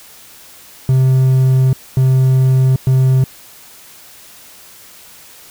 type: tone bursts at uneven times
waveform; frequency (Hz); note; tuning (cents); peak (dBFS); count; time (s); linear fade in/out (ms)
triangle; 130.81; C3; 0; -6; 3; 0.89-1.73 / 1.97-2.76 / 2.87-3.24; 2
effects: white hiss -40 dBFS RMS until 5.5 s